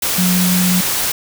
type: tone in noise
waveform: sine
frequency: 181.6 Hz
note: F#3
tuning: 32 cents flat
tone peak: -13 dBFS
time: 0.18-0.81 s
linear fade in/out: 5 ms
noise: white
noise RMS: -18 dBFS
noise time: 0.02-1.12 s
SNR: +2 dB
effects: none